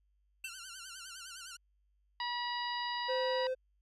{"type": "tone with exponential decay", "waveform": "square", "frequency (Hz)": 2681, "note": "E7", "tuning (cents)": 29, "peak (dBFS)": -37, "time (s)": [0.44, 0.59], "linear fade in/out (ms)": 5, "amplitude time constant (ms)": 31}
{"type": "tone with vibrato", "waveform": "10% pulse", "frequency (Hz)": 1452, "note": "F#6", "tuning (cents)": -33, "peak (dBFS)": -37, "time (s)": [0.44, 1.57], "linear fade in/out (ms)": 10, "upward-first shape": "sine", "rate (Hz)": 9.8, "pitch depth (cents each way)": 120}
{"type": "harmonic tone", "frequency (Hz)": 966, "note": "B5", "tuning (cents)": -39, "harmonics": [1, 2, 3, 4, 5], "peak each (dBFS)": [-37, -41, -44, -44, -44], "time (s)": [2.2, 3.47], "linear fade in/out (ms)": 2}
{"type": "tone", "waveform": "triangle", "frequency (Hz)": 516, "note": "C5", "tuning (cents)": -24, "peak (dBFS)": -30, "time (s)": [3.08, 3.55], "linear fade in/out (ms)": 20}
{"effects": ["added 50 Hz sine -70 dBFS peak until 3.81 s", "resampled to 32000 Hz"]}